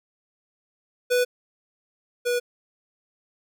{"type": "tone pair in turn", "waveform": "square", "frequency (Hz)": [493.9, 486.3], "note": ["B4", "B4"], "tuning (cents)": [0, -27], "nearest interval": "unison", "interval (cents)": 27, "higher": "first", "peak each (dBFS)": [-19, -22], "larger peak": "first", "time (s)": [[1.1, 1.25], [2.25, 2.4]], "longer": "neither", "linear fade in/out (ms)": 20, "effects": []}